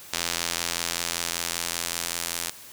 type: tone with band-pass filter sweep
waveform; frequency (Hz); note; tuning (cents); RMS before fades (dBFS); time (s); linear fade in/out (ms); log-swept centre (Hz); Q
sawtooth; 85.2; F2; -42; -30; 0.13-2.5; 0; 6000 to 9200; 0.82
effects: white hiss -45 dBFS RMS until 2.72 s